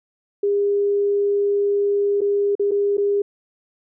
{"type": "tone with dropouts", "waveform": "sine", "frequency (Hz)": 404.8, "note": "G#4", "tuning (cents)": -44, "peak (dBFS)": -16, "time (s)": [0.43, 3.22], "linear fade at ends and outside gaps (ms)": 5, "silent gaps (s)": [[2.208, 2.215], [2.553, 2.595], [2.711, 2.716], [2.971, 2.979]], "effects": []}